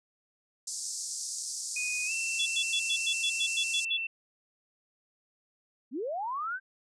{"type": "band-pass noise", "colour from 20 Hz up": "white", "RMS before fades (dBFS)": -37, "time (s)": [0.67, 3.85], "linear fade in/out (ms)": 5, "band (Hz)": [4900, 8800], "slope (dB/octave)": 48}
{"type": "tone with pitch glide", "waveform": "sine", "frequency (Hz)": [2489, 2683], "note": ["D#7", "E7"], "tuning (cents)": [0, 30], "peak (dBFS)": -31, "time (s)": [1.76, 4.07], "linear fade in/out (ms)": 5, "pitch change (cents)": 130, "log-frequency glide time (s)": [2.06, 2.12]}
{"type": "tone bursts", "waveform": "sine", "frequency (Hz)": 3418, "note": "G#7", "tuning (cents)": 49, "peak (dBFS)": -27, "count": 10, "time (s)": [2.39, 3.973], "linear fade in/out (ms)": 10, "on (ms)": 71, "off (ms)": 97}
{"type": "linear sweep", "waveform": "sine", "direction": "up", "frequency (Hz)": [214.9, 1580], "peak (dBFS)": -31, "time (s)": [5.91, 6.6], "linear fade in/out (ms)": 50}
{"effects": []}